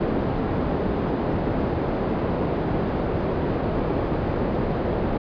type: low-pass noise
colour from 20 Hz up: white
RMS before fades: -24 dBFS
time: 0-5.18 s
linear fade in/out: 10 ms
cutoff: 470 Hz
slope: 12 dB/octave
effects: resampled to 11025 Hz